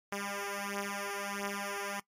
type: beating tone pair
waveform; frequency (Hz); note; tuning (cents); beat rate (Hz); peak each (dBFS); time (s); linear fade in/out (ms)
5% pulse; 200 / 201.5; G3 / G3; +35 / +48; 1.5; -27; 0.12-2; 5
effects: noise-tail reverb RT60 0.1 s tail -20 dB re dry + MP3 64 kbps